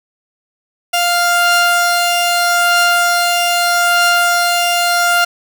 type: tone pair together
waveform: sawtooth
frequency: 698.5 / 1397.8 Hz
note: F5 / F6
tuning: 0 / +1 cents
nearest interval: octave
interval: 1201 cents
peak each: -10 dBFS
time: 0.93-5.25 s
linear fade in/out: 10 ms
effects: none